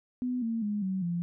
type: tone with pitch steps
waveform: sine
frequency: 249.7 / 227.7 / 207.6 / 189.24 / 172.53 Hz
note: B3 / A#3 / G#3 / F#3 / F3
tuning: +19 / -40 / 0 / +39 / -21 cents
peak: -28 dBFS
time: 0.22-1.22 s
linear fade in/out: 0 ms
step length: 200 ms
effects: none